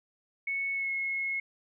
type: tone with pitch glide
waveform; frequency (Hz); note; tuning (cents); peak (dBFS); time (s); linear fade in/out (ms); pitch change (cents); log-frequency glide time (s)
sine; 2208 to 2173; C#7 to C#7; -7 to -35; -29; 0.47-1.4; 5; -28; 0.73-0.91
effects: none